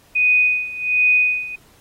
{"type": "tone with tremolo", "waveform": "sine", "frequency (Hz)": 2489, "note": "D#7", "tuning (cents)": 0, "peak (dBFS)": -11, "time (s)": [0.15, 1.56], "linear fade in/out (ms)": 10, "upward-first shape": "sine", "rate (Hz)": 1.3, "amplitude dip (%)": 85, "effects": ["pink hiss -53 dBFS RMS until 1.8 s", "AAC 48 kbps"]}